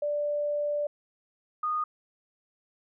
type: tone pair in turn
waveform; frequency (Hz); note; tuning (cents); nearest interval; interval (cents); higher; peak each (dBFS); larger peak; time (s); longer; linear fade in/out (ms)
sine; 587.3 / 1232.3; D5 / D#6; 0 / -17; octave + minor second; 1283; second; -26; neither; 0.02-0.87 / 1.63-1.84; first; 5
effects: none